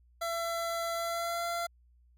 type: tone with pitch glide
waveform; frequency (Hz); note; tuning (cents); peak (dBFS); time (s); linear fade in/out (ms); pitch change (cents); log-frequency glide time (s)
25% pulse; 673 to 684.8; E5 to F5; +36 to -34; -28; 0.21-1.67; 10; +30; 0.94-1.45
effects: added 60 Hz sine -60 dBFS peak until 2.17 s